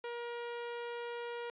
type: tone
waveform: sawtooth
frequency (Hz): 475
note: A#4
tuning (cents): +33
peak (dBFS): -35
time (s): 0.04-1.5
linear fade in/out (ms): 2
effects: resampled to 8000 Hz + 12-bit